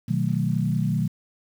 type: chord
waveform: sine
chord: B dominant seventh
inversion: none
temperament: equal with one note detuned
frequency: 123.47 / 154.49 / 185 / 220 Hz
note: B2 / D#3 / F#3 / A3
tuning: 0 / -12 / 0 / 0 cents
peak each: -26 / -25 / -26 / -29 dBFS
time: 0.08-1.08 s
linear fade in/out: 10 ms
effects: 8-bit